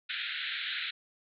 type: band-pass noise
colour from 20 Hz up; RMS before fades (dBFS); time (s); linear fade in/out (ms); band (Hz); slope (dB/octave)
white; -36; 0.09-0.91; 10; 1400 to 4000; 96
effects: none